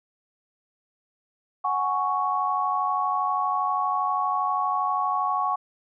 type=chord; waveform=sine; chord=F# suspended second; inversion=none; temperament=just; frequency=740 / 832.5 / 1110 Hz; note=F#5 / G#5 / C#6; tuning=0 / +4 / +2 cents; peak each=-28 / -29 / -24 dBFS; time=1.64-5.56 s; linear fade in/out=10 ms; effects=none